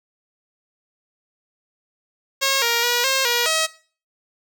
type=tone with pitch steps; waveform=5% pulse; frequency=543 / 469.4 / 481.6 / 534 / 478.6 / 639 Hz; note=C#5 / A#4 / B4 / C5 / A#4 / D#5; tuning=-36 / +12 / -44 / +35 / +46 / +46 cents; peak=-6 dBFS; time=2.41-3.67 s; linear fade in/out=20 ms; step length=210 ms; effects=noise-tail reverb RT60 0.4 s tail -19 dB re dry

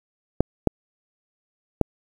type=clicks; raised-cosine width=2 ms; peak=-3 dBFS; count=3; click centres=0.406 / 0.673 / 1.813 s; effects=7-bit

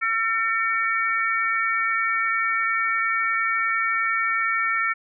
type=harmonic tone; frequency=451.4 Hz; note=A4; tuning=44 cents sharp; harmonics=3 / 4 / 5; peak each=-24 / -25 / -25 dBFS; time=0.01-4.94 s; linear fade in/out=20 ms; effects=none

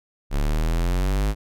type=exponential sweep; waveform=square; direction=up; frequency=34.71 to 52.8 Hz; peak=-20 dBFS; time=0.3-1.35 s; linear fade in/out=50 ms; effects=none

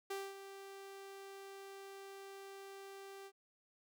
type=tone with ADSR envelope; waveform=sawtooth; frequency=392 Hz; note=G4; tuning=in tune; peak=-35 dBFS; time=0.1-3.32 s; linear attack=8 ms; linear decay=230 ms; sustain=-11 dB; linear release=58 ms; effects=none

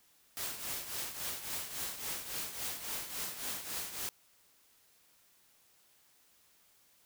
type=noise with tremolo; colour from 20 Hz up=white; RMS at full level=-37 dBFS; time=0.37-4.09 s; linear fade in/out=0 ms; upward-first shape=triangle; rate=3.6 Hz; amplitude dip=70%; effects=white hiss -67 dBFS RMS until 7.05 s

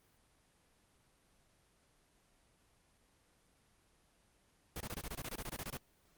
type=noise bursts; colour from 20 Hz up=pink; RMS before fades=-42 dBFS; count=15; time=4.76-5.771 s; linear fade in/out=2 ms; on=45 ms; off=24 ms; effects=pink hiss -71 dBFS RMS until 6.17 s + Opus 24 kbps

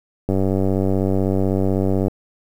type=click train; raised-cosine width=2 ms; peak=-7 dBFS; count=173; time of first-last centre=0.29-2.082 s; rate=96 Hz; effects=7-bit

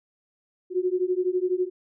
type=beating tone pair; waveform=sine; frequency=359.2 / 371.2 Hz; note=F4 / F#4; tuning=+49 / +6 cents; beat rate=12 Hz; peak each=-25 / -25 dBFS; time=0.7-1.7 s; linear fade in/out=50 ms; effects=none

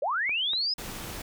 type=linear sweep; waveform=sine; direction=up; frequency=493.9 to 5160 Hz; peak=-25 dBFS; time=0.02-0.74 s; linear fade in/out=5 ms
type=clicks; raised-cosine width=0.5 ms; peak=-26 dBFS; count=2; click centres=0.294 / 0.534 s
type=noise; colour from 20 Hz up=pink; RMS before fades=-38 dBFS; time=0.78-1.22 s; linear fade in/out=5 ms
effects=none

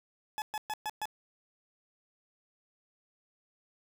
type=tone bursts; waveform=40% pulse; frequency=855 Hz; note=A5; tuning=50 cents flat; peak=-32 dBFS; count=5; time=0.38-1.055 s; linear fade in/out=0 ms; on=39 ms; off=120 ms; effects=none

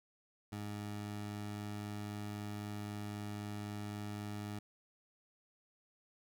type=tone; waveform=20% pulse; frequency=103.83 Hz; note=G#2; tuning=in tune; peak=-36 dBFS; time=0.52-4.59 s; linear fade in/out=5 ms; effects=none

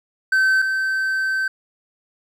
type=tone pair in turn; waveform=triangle; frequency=1540 / 1545.7 Hz; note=G6 / G6; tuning=-31 / -25 cents; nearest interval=unison; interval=6 cents; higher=second; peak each=-12 / -17 dBFS; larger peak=first; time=0.32-0.62 / 0.62-1.48 s; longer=second; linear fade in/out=5 ms; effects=none

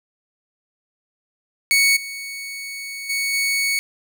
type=tone with level steps; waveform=sawtooth; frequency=2223 Hz; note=C#7; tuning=4 cents sharp; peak=-10 / -26 / -17 / -15 dBFS; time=1.71-3.79 s; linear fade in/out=0 ms; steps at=1.96 / 3.09 / 3.33 s; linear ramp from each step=10 ms; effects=none

